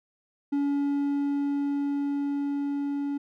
triangle tone with level ramp, 283.6 Hz, C#4, 40 cents sharp, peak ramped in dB -21 to -25 dBFS, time 0.52-3.18 s, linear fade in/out 10 ms, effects none

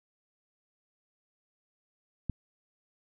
click, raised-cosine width 5 ms, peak -19 dBFS, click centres 2.297 s, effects none

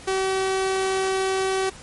sawtooth tone, 381.7 Hz, G4, 46 cents flat, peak -17 dBFS, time 0.07-1.7 s, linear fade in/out 10 ms, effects pink hiss -43 dBFS RMS until 1.82 s + MP3 48 kbps

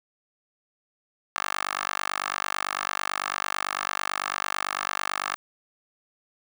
10% pulse tone with high-pass filter, 49 Hz, G1, in tune, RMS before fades -30 dBFS, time 1.36-5.36 s, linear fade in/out 0 ms, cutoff 1200 Hz, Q 2.2, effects none

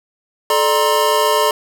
square tone cluster, 434.5 / 595 / 945 / 1053 Hz, A4 / D5 / A#5 / C6, -22 / +22 / +23 / +11 cents, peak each -19 dBFS, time 0.5-1.51 s, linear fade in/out 2 ms, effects none

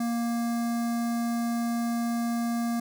square tone with notch filter, 234.3 Hz, A#3, 9 cents sharp, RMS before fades -28 dBFS, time 0-2.8 s, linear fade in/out 5 ms, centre 2900 Hz, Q 0.92, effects none

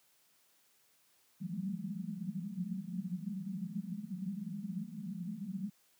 pink band-pass noise, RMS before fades -40 dBFS, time 1.4-5.7 s, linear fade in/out 10 ms, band 170 to 210 Hz, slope 96 dB/octave, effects white hiss -70 dBFS RMS until 5.99 s + high-pass 100 Hz 12 dB/octave

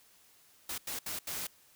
white noise bursts at uneven times, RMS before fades -38 dBFS, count 4, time 0.69-0.78 / 0.87-0.99 / 1.06-1.19 / 1.27-1.47 s, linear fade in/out 5 ms, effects white hiss -63 dBFS RMS until 1.75 s

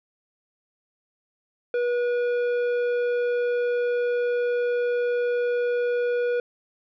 sine tone with tanh clipping, 484.7 Hz, B4, 32 cents flat, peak -23 dBFS, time 1.74-6.4 s, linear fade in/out 2 ms, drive 10 dB, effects none

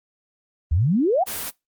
sine exponential sweep, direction up, 69.3 to 805 Hz, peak -16 dBFS, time 0.71-1.24 s, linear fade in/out 10 ms
white noise, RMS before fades -29 dBFS, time 1.26-1.51 s, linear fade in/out 20 ms
effects noise-tail reverb RT60 0.2 s tail -23 dB re dry + Opus 32 kbps

